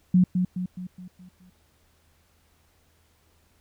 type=tone with echo; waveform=sine; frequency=181.8 Hz; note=F#3; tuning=30 cents flat; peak=-14 dBFS; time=0.14-0.24 s; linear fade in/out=5 ms; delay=210 ms; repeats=6; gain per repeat=-6 dB; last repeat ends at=1.5 s; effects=added 80 Hz sine -65 dBFS peak until 3.6 s + pink hiss -65 dBFS RMS until 3.6 s